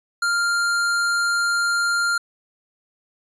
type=tone; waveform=square; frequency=1396.9 Hz; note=F6; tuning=in tune; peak=-19 dBFS; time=0.22-2.18 s; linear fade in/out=5 ms; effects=resampled to 22050 Hz